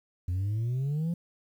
sine exponential sweep, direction up, 86.8 to 174.61 Hz, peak -24 dBFS, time 0.28-1.14 s, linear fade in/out 5 ms, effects tanh soft clip ceiling -26 dBFS + 10-bit

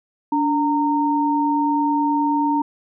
sine tone pair together, 290 / 920.7 Hz, D4 / A#5, -22 / -22 cents, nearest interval octave + minor sixth, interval 2000 cents, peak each -19 dBFS, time 0.32-2.62 s, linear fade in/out 5 ms, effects none

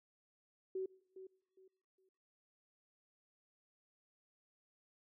sine tone with echo, 377.9 Hz, F#4, 37 cents sharp, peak -37 dBFS, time 0.75-0.86 s, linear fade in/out 5 ms, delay 410 ms, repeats 3, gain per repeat -12 dB, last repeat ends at 2.09 s, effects noise-tail reverb RT60 1.0 s tail -24 dB re dry

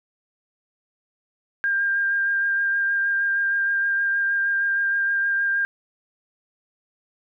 sine tone with vibrato, 1600 Hz, G6, 35 cents sharp, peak -19 dBFS, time 1.64-5.65 s, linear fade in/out 0 ms, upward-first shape sine, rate 6.4 Hz, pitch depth 14 cents each way, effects none

